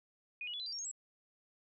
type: tone with pitch steps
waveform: sine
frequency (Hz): 2474 / 2908 / 3419 / 4019 / 4725 / 5554 / 6529 / 7675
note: D#7 / F#7 / G#7 / B7 / D8 / F8 / G#8 / A#8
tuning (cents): -10 / -31 / +50 / +30 / +10 / -10 / -30 / +50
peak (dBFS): -39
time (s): 0.41-0.914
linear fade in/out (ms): 2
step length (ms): 63
effects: none